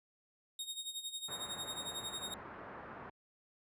sawtooth tone with tremolo, 3729 Hz, A#7, in tune, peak -35 dBFS, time 0.59-2.34 s, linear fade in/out 2 ms, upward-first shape sine, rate 11 Hz, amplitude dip 75%
white low-pass noise, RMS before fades -49 dBFS, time 1.28-3.1 s, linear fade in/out 5 ms, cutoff 1500 Hz, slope 24 dB/octave
effects high-pass 60 Hz 12 dB/octave + resampled to 32000 Hz

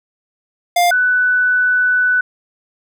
square / sine tone pair in turn, 702 / 1492.2 Hz, F5 / F#6, +9 / +14 cents, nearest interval octave + minor second, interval 1305 cents, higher second, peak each -11 dBFS, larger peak neither, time 0.76-0.91 / 0.91-2.21 s, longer second, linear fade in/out 5 ms, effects none

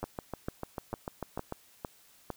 two click trains, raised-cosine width 1 ms, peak -21 / -21 dBFS, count 6 / 11, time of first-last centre 0.03-2.303 / 0.04-1.524 s, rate 2.2 / 6.74 Hz, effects white hiss -61 dBFS RMS until 2.36 s

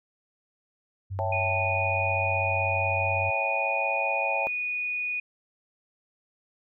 sine tone with pitch glide, 96.4 to 95.62 Hz, G2 to G2, -28 to -43 cents, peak -30 dBFS, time 1.1-3.31 s, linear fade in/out 20 ms, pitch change -15 cents, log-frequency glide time 1.72-2.92 s
sine chord, A dominant seventh, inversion first, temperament equal, 554.4 / 659.3 / 784 / 880 Hz, C#5 / E5 / G5 / A5, 0 / 0 / 0 / 0 cents, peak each -32 dBFS, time 1.19-4.47 s, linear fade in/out 0 ms
sine tone, 2467 Hz, D#7, 15 cents flat, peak -27 dBFS, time 1.32-5.2 s, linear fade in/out 5 ms
effects none

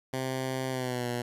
10% pulse tone with pitch glide, 130.81 to 121.35 Hz, C3 to B2, 0 to -30 cents, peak -22 dBFS, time 0.13-1.22 s, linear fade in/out 5 ms, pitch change -130 cents, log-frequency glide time 0.7-1.08 s, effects resampled to 32000 Hz

